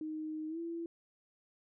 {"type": "tone with pitch glide", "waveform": "sine", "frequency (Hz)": [311.1, 335.4], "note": ["D#4", "E4"], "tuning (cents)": [0, 30], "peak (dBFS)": -37, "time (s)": [0.01, 0.86], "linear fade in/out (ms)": 2, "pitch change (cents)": 130, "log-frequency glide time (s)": [0.48, 0.59], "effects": []}